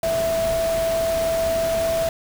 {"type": "tone in noise", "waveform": "sine", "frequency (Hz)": 659.3, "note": "E5", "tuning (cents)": 0, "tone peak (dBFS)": -19, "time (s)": [0.03, 2.09], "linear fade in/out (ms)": 2, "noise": "pink", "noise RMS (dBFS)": -30, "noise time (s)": [0.03, 2.09], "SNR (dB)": 8, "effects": []}